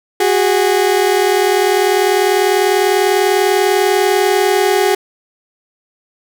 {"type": "tone pair together", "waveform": "30% pulse", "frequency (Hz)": [370, 410.1], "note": ["F#4", "G#4"], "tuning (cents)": [0, -22], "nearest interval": "major second", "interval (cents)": 178, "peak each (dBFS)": -11, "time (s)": [0.2, 4.95], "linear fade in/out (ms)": 5, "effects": []}